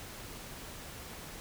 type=silence; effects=pink hiss -46 dBFS RMS until 1.4 s